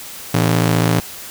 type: ring-modulated tone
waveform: sawtooth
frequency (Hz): 140.3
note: C#3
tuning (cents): +21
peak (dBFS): -6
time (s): 0.34-1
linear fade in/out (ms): 2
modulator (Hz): 27.5
effects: white hiss -33 dBFS RMS until 1.3 s